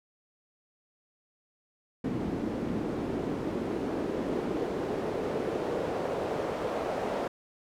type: noise with band-pass filter sweep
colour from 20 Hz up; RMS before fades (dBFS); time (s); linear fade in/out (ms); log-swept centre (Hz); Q
pink; -32; 2.04-7.28; 5; 260 to 570; 1.7
effects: none